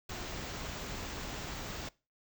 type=band-stop noise; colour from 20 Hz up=pink; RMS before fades=-41 dBFS; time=0.09-1.89 s; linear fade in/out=5 ms; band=7700 to 15000 Hz; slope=96 dB/octave; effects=noise-tail reverb RT60 0.3 s tail -22 dB re dry